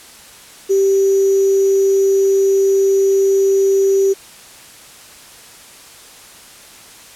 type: tone with sample-and-hold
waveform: sine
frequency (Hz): 389.8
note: G4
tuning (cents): -10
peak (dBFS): -10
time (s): 0.69-4.14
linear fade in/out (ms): 20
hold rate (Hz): 6300
effects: white hiss -40 dBFS RMS until 7.15 s + low-pass 11000 Hz 12 dB/octave